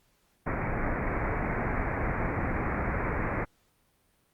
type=low-pass noise; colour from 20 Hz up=pink; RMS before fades=-30 dBFS; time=0.46-3.45 s; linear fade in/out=10 ms; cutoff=2300 Hz; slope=96 dB/octave; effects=pink hiss -69 dBFS RMS until 4.33 s + Opus 48 kbps